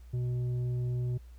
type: tone with tanh clipping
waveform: sine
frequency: 123.47 Hz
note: B2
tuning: in tune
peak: -30 dBFS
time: 0.13-1.18 s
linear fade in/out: 10 ms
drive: 6 dB
effects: added 60 Hz sine -47 dBFS peak until 1.38 s + pink hiss -67 dBFS RMS until 1.38 s